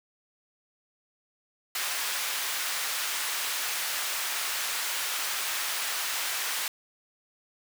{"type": "high-pass noise", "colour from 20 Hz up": "pink", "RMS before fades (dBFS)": -31, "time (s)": [1.75, 6.68], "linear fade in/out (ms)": 2, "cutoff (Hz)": 1300, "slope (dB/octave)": 12, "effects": []}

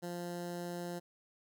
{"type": "tone with notch filter", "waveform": "15% pulse", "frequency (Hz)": 174.61, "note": "F3", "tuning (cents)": 0, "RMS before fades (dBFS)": -41, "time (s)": [0.02, 1], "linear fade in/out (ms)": 20, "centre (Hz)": 2400, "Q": 1.2, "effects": []}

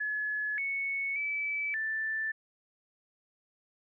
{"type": "tone with pitch steps", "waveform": "sine", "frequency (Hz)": [1705, 2212, 2305, 1765], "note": ["G#6", "C#7", "D7", "A6"], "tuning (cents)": [45, -4, -33, 5], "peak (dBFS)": -30, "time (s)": [0, 2.32], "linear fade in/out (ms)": 10, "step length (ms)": 580, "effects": []}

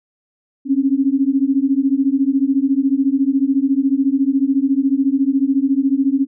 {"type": "beating tone pair", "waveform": "sine", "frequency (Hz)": [265.6, 279.6], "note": ["C4", "C#4"], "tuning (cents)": [26, 15], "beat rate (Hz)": 14, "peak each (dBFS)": -16, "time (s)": [0.65, 6.27], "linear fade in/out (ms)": 50, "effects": []}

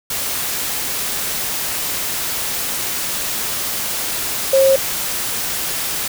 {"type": "tone in noise", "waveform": "sine", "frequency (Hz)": 537, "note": "C5", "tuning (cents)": 45, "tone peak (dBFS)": -9, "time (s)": [4.53, 4.76], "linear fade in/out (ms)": 5, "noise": "white", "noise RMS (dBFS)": -22, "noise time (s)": [0.1, 6.08], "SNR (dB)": 10, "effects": []}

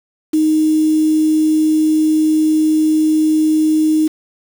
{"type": "tone with quantisation", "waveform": "sine", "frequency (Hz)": 311.1, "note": "D#4", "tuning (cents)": 0, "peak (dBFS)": -10, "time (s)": [0.33, 4.08], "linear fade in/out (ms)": 10, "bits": 5, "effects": []}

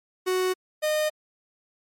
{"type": "tone pair in turn", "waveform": "45% pulse", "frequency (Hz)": [370.1, 612.6], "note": ["F#4", "D#5"], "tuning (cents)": [0, -27], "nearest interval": "major sixth", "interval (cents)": 873, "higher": "second", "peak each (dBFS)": -22, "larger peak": "neither", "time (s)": [[0.26, 0.54], [0.82, 1.1]], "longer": "neither", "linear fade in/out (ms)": 20, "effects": ["MP3 64 kbps"]}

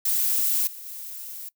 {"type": "noise with level steps", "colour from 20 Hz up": "violet", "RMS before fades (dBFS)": [-23, -40, -37], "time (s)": [0.05, 1.49], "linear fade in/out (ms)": 5, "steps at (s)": [0.67, 0.86], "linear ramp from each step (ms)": 2, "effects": ["noise-tail reverb RT60 0.1 s tail -22 dB re dry"]}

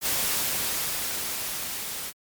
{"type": "noise with level ramp", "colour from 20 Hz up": "white", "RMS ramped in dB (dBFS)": [-25, -34], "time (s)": [0.01, 2.13], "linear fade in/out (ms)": 50, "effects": ["MP3 96 kbps"]}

